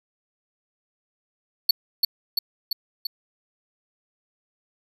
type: tone with echo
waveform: square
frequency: 4435 Hz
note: C#8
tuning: in tune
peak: -13 dBFS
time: 1.69-1.71 s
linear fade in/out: 5 ms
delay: 340 ms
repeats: 4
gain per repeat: -3 dB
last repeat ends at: 3.07 s
effects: none